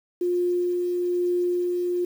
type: tone with tremolo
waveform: sine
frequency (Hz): 354.6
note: F4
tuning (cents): +26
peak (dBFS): -20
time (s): 0.21-2.05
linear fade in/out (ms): 5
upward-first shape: sine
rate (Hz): 1.1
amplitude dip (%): 25
effects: 8-bit